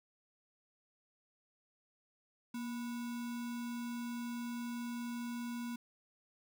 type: tone with sample-and-hold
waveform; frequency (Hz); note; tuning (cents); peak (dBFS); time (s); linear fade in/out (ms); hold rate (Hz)
sine; 237.3; A#3; +31; -38; 2.54-5.76; 5; 1225
effects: none